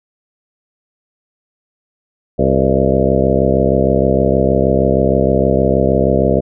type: harmonic tone with a mistuned harmonic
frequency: 66.4 Hz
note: C2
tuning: 26 cents sharp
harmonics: 1 / 2 / 3 / 4 / 5 / 6 / 7 / 8 / 9 / 10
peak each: -20 / -19 / -18 / -20 / -22 / -18 / -19 / -20 / -18 / -22 dBFS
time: 2.38-6.41 s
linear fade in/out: 20 ms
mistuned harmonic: 8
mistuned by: -55 cents
effects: none